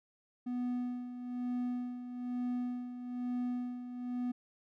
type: tone with tremolo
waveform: triangle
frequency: 246.6 Hz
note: B3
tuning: 2 cents flat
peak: -30 dBFS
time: 0.46-4.32 s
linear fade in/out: 10 ms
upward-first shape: sine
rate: 1.1 Hz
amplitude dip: 65%
effects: none